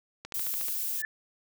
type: click train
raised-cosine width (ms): 0.2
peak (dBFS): -22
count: 7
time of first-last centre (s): 0.25-0.685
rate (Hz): 13.8
type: noise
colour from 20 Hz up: violet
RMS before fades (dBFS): -32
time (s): 0.34-1.02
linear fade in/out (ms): 5
type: tone with exponential growth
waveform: sine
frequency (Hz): 1750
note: A6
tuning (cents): -10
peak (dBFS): -25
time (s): 0.97-1.05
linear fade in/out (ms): 1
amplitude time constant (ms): 17
effects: none